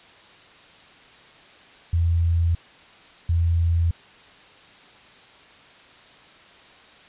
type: tone pair in turn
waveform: sine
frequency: 84.3 / 84.3 Hz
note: E2 / E2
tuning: +39 / +39 cents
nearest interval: unison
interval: 0 cents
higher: neither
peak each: -17 dBFS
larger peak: neither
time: 1.93-2.55 / 3.29-3.91 s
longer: neither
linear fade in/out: 5 ms
effects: white hiss -49 dBFS RMS until 7.08 s + resampled to 8000 Hz